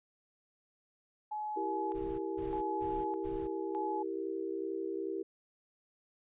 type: tone with tremolo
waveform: sine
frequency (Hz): 849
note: G#5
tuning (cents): +38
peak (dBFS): -35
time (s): 1.31-4.03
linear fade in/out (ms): 10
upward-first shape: square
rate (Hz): 0.82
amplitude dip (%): 70
type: chord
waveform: sine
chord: E diminished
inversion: none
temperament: equal with one note detuned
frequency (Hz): 329.6 / 392 / 463.2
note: E4 / G4 / Bb4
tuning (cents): 0 / 0 / -11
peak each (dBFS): -39 / -37 / -42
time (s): 1.56-5.23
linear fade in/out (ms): 10
type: noise bursts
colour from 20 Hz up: brown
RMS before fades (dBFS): -46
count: 4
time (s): 1.94-3.48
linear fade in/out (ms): 20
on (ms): 250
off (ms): 180
effects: resampled to 8000 Hz